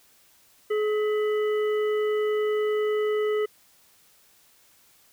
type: harmonic tone with a mistuned harmonic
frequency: 424.9 Hz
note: G#4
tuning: 40 cents sharp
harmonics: 1 / 3 / 5 / 7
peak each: -22 / -36 / -38 / -44 dBFS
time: 0.7-3.46 s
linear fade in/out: 10 ms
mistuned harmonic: 5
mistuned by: -110 cents
effects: white hiss -59 dBFS RMS until 5.12 s